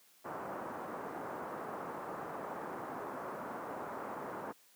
white low-pass noise, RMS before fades -42 dBFS, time 0.24-4.53 s, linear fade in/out 20 ms, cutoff 1200 Hz, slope 24 dB/octave, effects white hiss -65 dBFS RMS until 4.75 s + high-pass 200 Hz 12 dB/octave

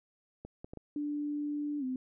clicks, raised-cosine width 2 ms, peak -30 dBFS, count 4, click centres 0.45 / 0.645 / 0.735 / 0.773 s
sine tone with pitch glide, 293.7 to 257.2 Hz, D4 to C4, 0 to -30 cents, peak -32 dBFS, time 0.96-1.96 s, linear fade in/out 2 ms, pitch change -230 cents, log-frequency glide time 1.79-1.84 s
effects none

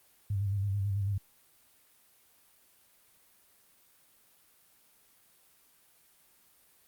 sine tone with vibrato, 99.6 Hz, G2, 28 cents sharp, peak -28 dBFS, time 0.3-1.18 s, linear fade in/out 5 ms, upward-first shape square, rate 9.1 Hz, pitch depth 44 cents each way, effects white hiss -64 dBFS RMS until 6.87 s + Opus 32 kbps

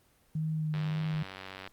sine tone with vibrato, 155.56 Hz, D#3, in tune, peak -29 dBFS, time 0.35-1.23 s, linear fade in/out 5 ms, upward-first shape sine, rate 1.8 Hz, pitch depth 21 cents each way
click train, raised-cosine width 0.3 ms, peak -26 dBFS, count 90, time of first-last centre 0.74-1.675 s, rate 95.2 Hz
effects pink hiss -66 dBFS RMS until 1.72 s + Opus 24 kbps

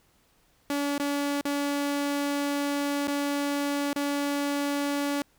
sawtooth tone with dropouts, 285.4 Hz, D4, 49 cents flat, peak -22 dBFS, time 0.7-5.22 s, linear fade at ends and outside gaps 2 ms, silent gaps 0.98-0.998 / 1.411-1.452 / 3.074-3.08 / 3.931-3.96 s, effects pink hiss -65 dBFS RMS until 5.38 s

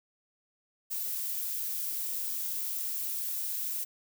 violet noise, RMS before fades -34 dBFS, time 0.9-3.85 s, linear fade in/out 20 ms, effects none

